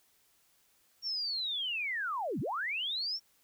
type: linear two-way sweep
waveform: sine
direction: down then up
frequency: 5588 to 108.3 to 5588 Hz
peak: -32 dBFS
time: 1.02-3.2 s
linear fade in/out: 50 ms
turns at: 2.4 s
effects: white hiss -69 dBFS RMS until 3.43 s